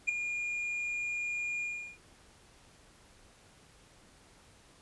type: tone with ADSR envelope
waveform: triangle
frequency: 2422 Hz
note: D#7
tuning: 47 cents flat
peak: -21 dBFS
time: 0.07-1.98 s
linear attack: 21 ms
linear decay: 6 ms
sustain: -10 dB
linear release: 360 ms
effects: pink hiss -60 dBFS RMS until 4.81 s + resampled to 24000 Hz